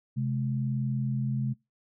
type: tone pair together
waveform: sine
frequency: 132 / 212.7 Hz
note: C3 / G#3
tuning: +16 / +42 cents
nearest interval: minor sixth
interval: 826 cents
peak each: -27 / -32 dBFS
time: 0.16-1.54 s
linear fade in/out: 20 ms
effects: noise-tail reverb RT60 0.2 s tail -22 dB re dry